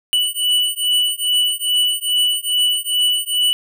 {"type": "beating tone pair", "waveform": "square", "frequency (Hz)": [2960, 2962.4], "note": ["F#7", "F#7"], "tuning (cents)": [0, 1], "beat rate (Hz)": 2.4, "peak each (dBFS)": [-19, -19], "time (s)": [0.13, 3.53], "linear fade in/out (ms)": 0, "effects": []}